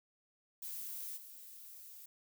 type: noise with level steps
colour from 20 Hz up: violet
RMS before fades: -44 / -53 dBFS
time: 0.62-2.06 s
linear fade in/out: 5 ms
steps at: 1.16 s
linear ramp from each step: 20 ms
effects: none